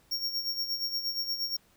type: tone with tremolo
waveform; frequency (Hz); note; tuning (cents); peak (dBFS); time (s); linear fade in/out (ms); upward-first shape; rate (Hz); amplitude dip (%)
square; 5530; F8; -18; -28; 0.11-1.57; 10; sine; 8.5; 65
effects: pink hiss -64 dBFS RMS until 1.76 s